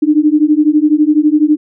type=beating tone pair; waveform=sine; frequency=296.6 / 308.6 Hz; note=D4 / D#4; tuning=+17 / -14 cents; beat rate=12 Hz; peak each=-10 dBFS; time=0.02-1.57 s; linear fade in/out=10 ms; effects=none